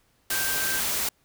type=tone in noise; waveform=sine; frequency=1568 Hz; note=G6; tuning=in tune; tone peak=-30 dBFS; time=0.31-0.8 s; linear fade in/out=5 ms; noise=white; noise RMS=-27 dBFS; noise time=0.3-1.09 s; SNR=-6 dB; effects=pink hiss -66 dBFS RMS until 1.24 s